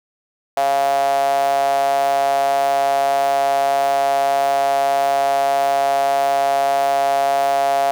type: tone with high-pass filter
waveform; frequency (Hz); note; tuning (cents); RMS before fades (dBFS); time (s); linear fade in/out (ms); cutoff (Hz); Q
sawtooth; 138.59; C#3; 0; -17; 0.57-7.91; 0; 680; 8.8
effects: none